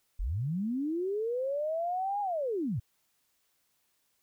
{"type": "linear two-way sweep", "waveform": "sine", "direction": "up then down", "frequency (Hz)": [32.7, 831, 88.8], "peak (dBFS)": -29, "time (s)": [0.19, 2.8], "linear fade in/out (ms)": 10, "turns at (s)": 2.21, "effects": ["white hiss -74 dBFS RMS until 4.22 s"]}